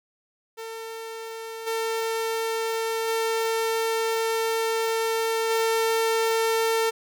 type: tone with level steps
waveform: sawtooth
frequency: 450.7 Hz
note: A4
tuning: 42 cents sharp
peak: -30 / -21 / -19 / -17 dBFS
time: 0.57-6.91 s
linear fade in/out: 20 ms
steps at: 1.66 / 3.07 / 5.49 s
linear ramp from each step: 20 ms
effects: none